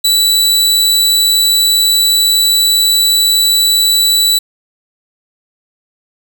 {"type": "tone", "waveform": "sawtooth", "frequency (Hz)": 3951, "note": "B7", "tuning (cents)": 0, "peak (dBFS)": -5, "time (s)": [0.04, 4.39], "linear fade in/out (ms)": 10, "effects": []}